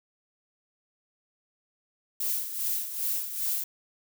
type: noise with tremolo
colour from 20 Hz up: violet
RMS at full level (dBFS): -28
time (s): 2.2-3.64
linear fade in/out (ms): 5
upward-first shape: sine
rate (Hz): 2.5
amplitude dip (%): 65
effects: none